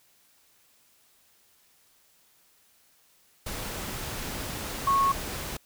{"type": "tone in noise", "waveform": "sine", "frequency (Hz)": 1100, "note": "C#6", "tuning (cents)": -14, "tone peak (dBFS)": -20, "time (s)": [4.87, 5.12], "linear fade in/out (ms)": 5, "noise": "pink", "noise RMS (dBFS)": -35, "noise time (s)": [3.46, 5.57], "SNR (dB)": 12, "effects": ["white hiss -63 dBFS RMS until 5.65 s"]}